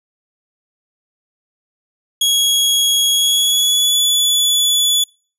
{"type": "tone with pitch glide", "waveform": "sawtooth", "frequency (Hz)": [3322, 3435], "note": ["G#7", "A7"], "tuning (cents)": [0, -42], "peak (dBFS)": -9, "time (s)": [2.21, 5.04], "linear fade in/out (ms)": 5, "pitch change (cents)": 58, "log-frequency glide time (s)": [3.13, 4.01], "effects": ["noise-tail reverb RT60 0.4 s tail -26 dB re dry", "resampled to 32000 Hz"]}